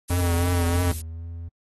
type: noise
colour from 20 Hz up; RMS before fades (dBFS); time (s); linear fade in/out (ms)
violet; -32; 0.08-1.02; 10
type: tone with vibrato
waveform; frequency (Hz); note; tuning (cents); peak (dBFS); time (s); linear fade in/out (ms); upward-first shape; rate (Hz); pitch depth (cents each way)
square; 87; F2; -6; -21; 0.1-0.92; 5; triangle; 3.1; 47
type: tone with pitch glide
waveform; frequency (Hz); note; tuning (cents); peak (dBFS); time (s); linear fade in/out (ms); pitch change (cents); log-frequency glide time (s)
triangle; 79.4 to 84.12; D#2 to E2; +36 to +36; -30; 0.69-1.49; 10; +100; 0.98-1.25
effects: AAC 32 kbps